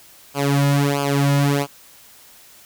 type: tone with flanger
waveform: sawtooth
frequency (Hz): 141.3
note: C#3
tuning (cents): +34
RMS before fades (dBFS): -18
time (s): 0.34-1.67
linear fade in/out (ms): 50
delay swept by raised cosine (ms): 0.51 to 2.61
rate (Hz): 1.5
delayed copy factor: -1
effects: white hiss -47 dBFS RMS until 2.65 s